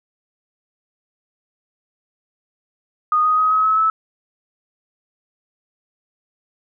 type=tone with pitch steps; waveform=sine; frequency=1235 / 1248.6 / 1262.4 / 1276.3 / 1290.4 / 1304.7 Hz; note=D#6 / D#6 / D#6 / D#6 / E6 / E6; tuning=-13 / +6 / +25 / +44 / -37 / -18 cents; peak=-13 dBFS; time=3.12-3.9 s; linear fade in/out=2 ms; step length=130 ms; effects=none